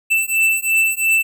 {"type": "beating tone pair", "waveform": "square", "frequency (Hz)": [2656, 2658.9], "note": ["E7", "E7"], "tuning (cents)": [12, 14], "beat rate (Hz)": 2.9, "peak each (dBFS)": -18, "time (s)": [0.1, 1.23], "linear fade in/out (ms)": 20, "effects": []}